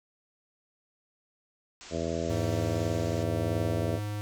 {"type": "low-pass noise", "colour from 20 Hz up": "white", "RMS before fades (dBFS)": -48, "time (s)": [1.81, 3.23], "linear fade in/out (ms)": 0, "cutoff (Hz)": 7600, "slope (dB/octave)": 96}
{"type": "harmonic tone", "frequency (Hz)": 82.8, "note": "E2", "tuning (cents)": 8, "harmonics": [1, 2, 3, 4, 5, 6, 7, 8], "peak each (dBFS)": [-37, -37, -37, -37, -37, -37, -37, -37], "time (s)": [1.9, 4], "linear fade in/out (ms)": 50}
{"type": "tone with tremolo", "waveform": "square", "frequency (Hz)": 104.2, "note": "G#2", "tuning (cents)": 6, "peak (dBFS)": -30, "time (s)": [2.3, 4.21], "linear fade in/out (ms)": 0, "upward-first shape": "triangle", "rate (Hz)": 0.94, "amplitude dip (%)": 25}
{"effects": []}